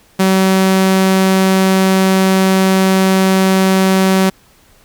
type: tone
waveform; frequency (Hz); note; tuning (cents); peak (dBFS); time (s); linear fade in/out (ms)
sawtooth; 190; F#3; +46; -5; 0.19-4.3; 10
effects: pink hiss -49 dBFS RMS until 4.84 s